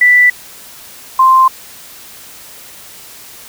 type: tone pair in turn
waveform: sine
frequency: 1975 / 1046.2 Hz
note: B6 / C6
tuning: 0 / -1 cents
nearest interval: major seventh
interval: 1101 cents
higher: first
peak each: -4 dBFS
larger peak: neither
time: 0.01-0.3 / 1.19-1.48 s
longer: neither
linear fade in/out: 5 ms
effects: white hiss -35 dBFS RMS until 3.48 s